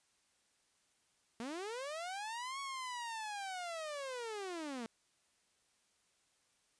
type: linear two-way sweep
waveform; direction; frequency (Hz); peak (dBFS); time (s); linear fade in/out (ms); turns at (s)
sawtooth; up then down; 219.7 to 1116 to 219.7; -37; 1.4-4.86; 0; 2.6
effects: white hiss -75 dBFS RMS until 6.79 s + resampled to 22050 Hz